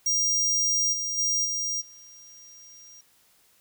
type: tone with level steps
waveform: square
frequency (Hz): 5700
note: F8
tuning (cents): +34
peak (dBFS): -22 / -28 / -23 / -27 / -47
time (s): 0.06-3.01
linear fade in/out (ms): 5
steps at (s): 0.92 / 1.17 / 1.44 / 1.8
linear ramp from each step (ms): 20
effects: white hiss -62 dBFS RMS until 3.6 s